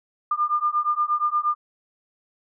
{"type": "beating tone pair", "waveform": "sine", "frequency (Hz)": [1200, 1208.5], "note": ["D6", "D6"], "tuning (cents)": [37, 49], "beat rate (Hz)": 8.5, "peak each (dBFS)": -23, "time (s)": [0.31, 1.55], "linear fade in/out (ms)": 5, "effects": []}